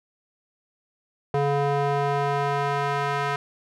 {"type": "tone with band-pass filter sweep", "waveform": "square", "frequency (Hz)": 141.9, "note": "C#3", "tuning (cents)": 41, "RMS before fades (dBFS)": -24, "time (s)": [1.34, 3.36], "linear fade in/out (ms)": 2, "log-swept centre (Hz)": [590, 1300], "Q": 1.1, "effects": []}